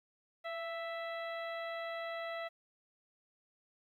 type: harmonic tone with a mistuned harmonic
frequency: 659.3 Hz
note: E5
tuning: in tune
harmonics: 1 / 2 / 3 / 4 / 5 / 6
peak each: -40 / -46 / -45 / -54 / -54 / -55 dBFS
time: 0.44-2.49 s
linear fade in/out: 20 ms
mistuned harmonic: 1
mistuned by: +28 cents
effects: 12-bit